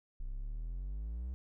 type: exponential sweep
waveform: triangle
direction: up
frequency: 30.2 to 65.41 Hz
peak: -35 dBFS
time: 0.2-1.34 s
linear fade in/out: 0 ms
effects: none